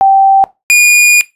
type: tone pair in turn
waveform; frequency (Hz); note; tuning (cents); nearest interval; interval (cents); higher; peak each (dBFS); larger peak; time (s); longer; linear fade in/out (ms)
sine / 45% pulse; 779 / 2439; G5 / D#7; -11 / -35; octave + minor sixth; 1976; second; -3; neither; 0.01-0.44 / 0.7-1.21; second; 0
effects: noise-tail reverb RT60 0.2 s tail -18 dB re dry + resampled to 32000 Hz